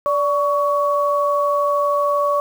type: tone pair together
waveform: sine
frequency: 581 / 1121.8 Hz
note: D5 / C#6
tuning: -19 / +20 cents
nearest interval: major seventh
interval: 1139 cents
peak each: -18 dBFS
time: 0.06-2.4 s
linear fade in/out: 0 ms
effects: 7-bit